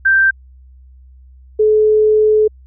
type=tone pair in turn; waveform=sine; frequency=1568 / 429.2 Hz; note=G6 / A4; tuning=0 / -43 cents; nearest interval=octave + minor seventh; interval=2243 cents; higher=first; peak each=-8 dBFS; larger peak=neither; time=0.05-0.31 / 1.59-2.48 s; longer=second; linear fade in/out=10 ms; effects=added 64 Hz sine -39 dBFS peak until 2.66 s